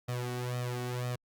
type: tone with flanger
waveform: sawtooth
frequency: 123.47 Hz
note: B2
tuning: in tune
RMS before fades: -35 dBFS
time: 0.08-1.16 s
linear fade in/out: 10 ms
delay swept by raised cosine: 1.6 to 2.7 ms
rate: 2 Hz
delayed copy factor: +0.95
effects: Opus 48 kbps